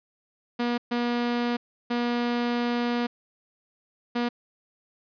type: tone bursts at uneven times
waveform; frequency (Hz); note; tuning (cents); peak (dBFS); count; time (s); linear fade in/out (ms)
sawtooth; 240; B3; -49; -20; 4; 0.59-0.78 / 0.91-1.57 / 1.9-3.07 / 4.15-4.29; 10
effects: resampled to 11025 Hz + 10-bit